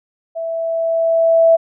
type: tone with level ramp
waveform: sine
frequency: 659.3 Hz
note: E5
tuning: in tune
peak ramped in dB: -21 to -6 dBFS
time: 0.35-1.57 s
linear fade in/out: 20 ms
effects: none